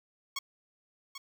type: tone with echo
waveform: 10% pulse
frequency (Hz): 1102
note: C#6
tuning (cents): -11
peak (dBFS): -24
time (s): 0.36-0.39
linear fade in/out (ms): 5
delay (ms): 790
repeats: 1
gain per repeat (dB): -9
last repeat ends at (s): 1.18
effects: none